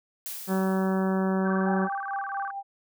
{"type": "noise with exponential decay", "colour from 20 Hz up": "blue", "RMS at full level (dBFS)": -34, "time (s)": [0.26, 1.46], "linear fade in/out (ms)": 0, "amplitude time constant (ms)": 260}
{"type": "harmonic tone", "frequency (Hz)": 190, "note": "F#3", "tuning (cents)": 46, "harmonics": [1, 2, 3, 4, 5, 6, 7, 8, 9], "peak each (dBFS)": [-24, -30, -34, -36, -38, -40, -41, -42, -43], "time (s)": [0.47, 1.89], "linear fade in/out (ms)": 50}
{"type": "tone with vibrato", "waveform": "sine", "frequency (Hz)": 1337, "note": "E6", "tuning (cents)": 24, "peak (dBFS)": -33, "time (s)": [1.45, 2.51], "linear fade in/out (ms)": 2, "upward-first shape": "square", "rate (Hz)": 19, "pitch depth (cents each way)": 260}
{"type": "tone with tremolo", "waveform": "sine", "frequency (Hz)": 792, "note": "G5", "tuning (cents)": 18, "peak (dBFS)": -28, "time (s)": [1.64, 2.63], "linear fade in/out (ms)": 50, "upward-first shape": "sine", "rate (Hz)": 4.3, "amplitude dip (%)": 60}
{"effects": []}